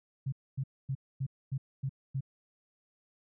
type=tone bursts; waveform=sine; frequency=134.5 Hz; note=C3; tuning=48 cents sharp; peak=-30 dBFS; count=7; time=0.26-2.208 s; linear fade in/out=10 ms; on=64 ms; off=250 ms; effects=none